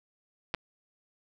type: clicks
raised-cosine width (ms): 0.3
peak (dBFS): -15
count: 2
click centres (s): 0.541 / 0.547
effects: none